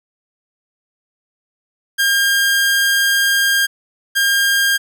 sawtooth tone pair in turn, 1609 / 1609 Hz, G6 / G6, +45 / +45 cents, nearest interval unison, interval 0 cents, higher neither, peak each -9 dBFS, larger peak neither, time 1.98-3.67 / 4.15-4.78 s, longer first, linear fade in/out 20 ms, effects none

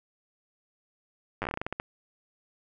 slowing click train, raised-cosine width 0.5 ms, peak -16 dBFS, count 13, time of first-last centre 1.42-1.799 s, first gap 9 ms, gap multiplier 1.21, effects none

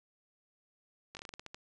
slowing click train, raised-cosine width 0.2 ms, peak -27 dBFS, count 10, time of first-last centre 1.15-1.545 s, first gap 19 ms, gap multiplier 1.2, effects resampled to 24000 Hz

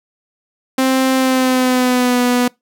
sawtooth tone with pitch glide, 262.3 to 246.2 Hz, C4 to B3, +4 to -5 cents, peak -8 dBFS, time 0.78-2.48 s, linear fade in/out 5 ms, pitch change -109 cents, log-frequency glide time 1.15-2.2 s, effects noise-tail reverb RT60 0.2 s tail -25 dB re dry

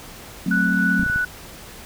sine chord, F# diminished, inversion none, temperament equal, 185 / 220 / 261.6 Hz, F#3 / A3 / C4, 0 / 0 / 0 cents, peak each -21 / -24 / -25 dBFS, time 0.46-1.04 s, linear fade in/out 5 ms
sine tone with tremolo, 1480 Hz, F#6, in tune, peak -18 dBFS, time 0.51-1.25 s, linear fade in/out 5 ms, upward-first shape sine, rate 3.4 Hz, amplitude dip 25%
clicks, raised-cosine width 5 ms, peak -17 dBFS, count 5, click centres 0.996 / 1.031 / 1.063 / 1.099 / 1.16 s
effects pink hiss -40 dBFS RMS until 1.85 s

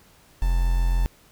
triangle tone with quantisation, 43.43 Hz, F1, 9 cents flat, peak -16 dBFS, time 0.42-1.06 s, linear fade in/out 0 ms, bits 6, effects pink hiss -55 dBFS RMS until 1.31 s

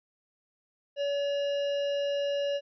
harmonic tone, 568 Hz, C#5, 42 cents sharp, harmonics 1 / 3 / 5 / 7 / 9 / 10, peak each -27 / -45 / -39 / -50 / -54 / -57 dBFS, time 0.96-2.61 s, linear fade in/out 50 ms, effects none

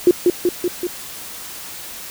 sine tone with echo, 354.9 Hz, F4, 28 cents sharp, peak -6 dBFS, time 0.07-0.11 s, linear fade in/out 2 ms, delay 190 ms, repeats 4, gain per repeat -3 dB, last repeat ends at 0.87 s, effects white hiss -33 dBFS RMS until 2.1 s

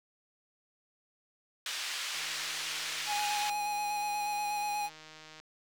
pink band-pass noise, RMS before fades -37 dBFS, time 1.66-3.5 s, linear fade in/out 2 ms, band 2000 to 6100 Hz, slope 12 dB/octave
click train, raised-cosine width 0.2 ms, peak -33 dBFS, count 508, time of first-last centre 2.15-5.4 s, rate 156 Hz
square tone with vibrato, 830.6 Hz, G#5, in tune, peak -32 dBFS, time 3.06-4.9 s, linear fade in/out 50 ms, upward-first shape square, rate 8.3 Hz, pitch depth 14 cents each way
effects none

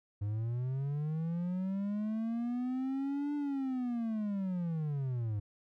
triangle linear two-way sweep, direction up then down, 100 to 293.7 to 100 Hz, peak -30 dBFS, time 0.21-5.4 s, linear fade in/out 10 ms, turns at 3.35 s, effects none

